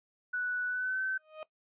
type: tone with pitch glide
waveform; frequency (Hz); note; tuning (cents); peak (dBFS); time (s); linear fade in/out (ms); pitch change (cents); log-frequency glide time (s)
sine; 1480 to 1534.8; F#6 to G6; 0 to -37; -30; 0.33-1.18; 10; +63; 0.67-1.02
type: tone with exponential growth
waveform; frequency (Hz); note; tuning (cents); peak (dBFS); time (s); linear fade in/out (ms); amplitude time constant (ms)
35% pulse; 622.3; D#5; 0; -36; 1.16-1.43; 1; 58
effects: noise-tail reverb RT60 0.1 s tail -18 dB re dry + resampled to 8000 Hz